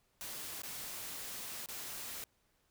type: noise with dropouts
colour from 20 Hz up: white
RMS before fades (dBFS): -44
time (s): 0.21-2.24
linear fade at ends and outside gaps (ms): 0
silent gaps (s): 0.619-0.634 / 1.66-1.687
effects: pink hiss -75 dBFS RMS until 2.7 s